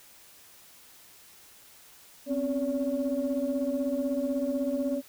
sine tone cluster, 257.3 / 273.4 / 570 Hz, C4 / C#4 / C#5, -29 / -24 / +48 cents, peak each -30 dBFS, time 2.26-5.02 s, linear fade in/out 50 ms, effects tanh soft clip ceiling -19 dBFS + white hiss -54 dBFS RMS until 5.08 s

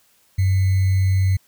sine tone with sample-and-hold, 95 Hz, F#2, 46 cents sharp, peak -14 dBFS, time 0.38-1.37 s, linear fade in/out 10 ms, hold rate 2100 Hz, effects white hiss -59 dBFS RMS until 1.47 s

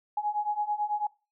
sine beating tone pair, 830.6 / 839.7 Hz, G#5 / G#5, 0 / +19 cents, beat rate 9.1 Hz, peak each -31 / -29 dBFS, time 0.17-1.07 s, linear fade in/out 5 ms, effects noise-tail reverb RT60 0.3 s tail -22 dB re dry

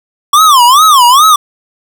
square tone with vibrato, 1108.7 Hz, C#6, in tune, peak -3 dBFS, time 0.33-1.36 s, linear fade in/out 5 ms, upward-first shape sine, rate 2.4 Hz, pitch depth 260 cents each way, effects none

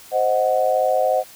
sine chord, C diminished, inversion none, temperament equal with one note detuned, 523.3 / 626.2 / 740 Hz, C5 / Eb5 / Gb5, 0 / +11 / 0 cents, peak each -20 dBFS, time 0.11-1.24 s, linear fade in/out 50 ms, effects white hiss -44 dBFS RMS until 1.35 s

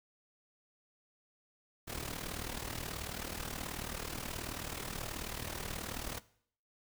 pink noise with amplitude modulation, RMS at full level -38 dBFS, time 1.87-6.2 s, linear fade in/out 20 ms, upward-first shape sine, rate 38.6 Hz, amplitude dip 75%, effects noise-tail reverb RT60 0.6 s tail -19 dB re dry

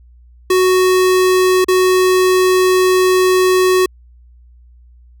square tone with dropouts, 370 Hz, F#4, in tune, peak -10 dBFS, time 0.5-3.86 s, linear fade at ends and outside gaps 5 ms, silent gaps 1.645-1.683 s, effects added 60 Hz sine -41 dBFS peak until 5.2 s

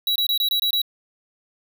square tone bursts, 3898 Hz, B7, 23 cents flat, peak -19 dBFS, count 7, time 0.07-0.817 s, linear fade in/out 2 ms, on 87 ms, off 23 ms, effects none

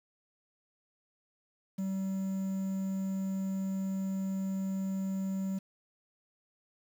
triangle tone with quantisation, 192.1 Hz, G3, 35 cents flat, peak -29 dBFS, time 1.78-5.59 s, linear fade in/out 10 ms, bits 9, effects none

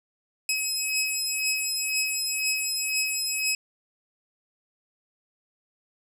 15% pulse beating tone pair, 2549 / 2551 Hz, D#7 / D#7, +41 / +43 cents, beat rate 2 Hz, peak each -20 / -22 dBFS, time 0.49-3.55 s, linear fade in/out 2 ms, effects none

